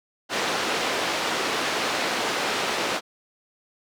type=band-pass noise; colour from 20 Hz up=pink; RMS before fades=-26 dBFS; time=0.29-3.01 s; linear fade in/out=50 ms; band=380 to 4900 Hz; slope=12 dB/octave; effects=none